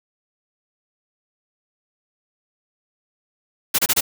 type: noise bursts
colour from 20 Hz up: white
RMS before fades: -17 dBFS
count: 4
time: 3.74-4.009 s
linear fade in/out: 10 ms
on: 47 ms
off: 27 ms
effects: none